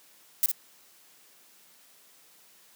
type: noise with echo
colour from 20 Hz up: violet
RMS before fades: -22 dBFS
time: 0.43-0.46 s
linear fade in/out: 0 ms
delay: 55 ms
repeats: 1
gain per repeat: -6 dB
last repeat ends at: 0.515 s
effects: white hiss -58 dBFS RMS until 2.75 s + high-pass 150 Hz 12 dB/octave